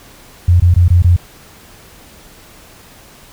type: tone bursts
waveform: sine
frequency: 87.8 Hz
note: F2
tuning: 10 cents sharp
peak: -5 dBFS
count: 5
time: 0.48-1.164 s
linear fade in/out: 5 ms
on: 120 ms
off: 21 ms
effects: pink hiss -41 dBFS RMS until 3.32 s